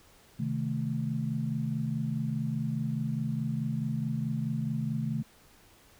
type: chord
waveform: sine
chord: A diminished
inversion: first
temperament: equal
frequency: 130.81 / 155.56 / 220 Hz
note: C3 / Eb3 / A3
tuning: 0 / 0 / 0 cents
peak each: -33 dBFS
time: 0.39-5.23 s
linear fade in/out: 10 ms
effects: pink hiss -59 dBFS RMS until 5.99 s